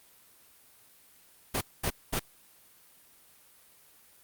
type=noise bursts; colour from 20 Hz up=pink; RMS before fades=-29 dBFS; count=3; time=1.54-2.196 s; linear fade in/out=10 ms; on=72 ms; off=220 ms; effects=white hiss -59 dBFS RMS until 4.23 s + Opus 32 kbps